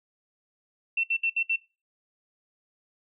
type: tone bursts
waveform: sine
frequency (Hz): 2696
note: E7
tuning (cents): +38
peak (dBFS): -23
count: 5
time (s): 0.97-1.56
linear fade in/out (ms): 5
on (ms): 66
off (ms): 65
effects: noise-tail reverb RT60 0.3 s tail -21 dB re dry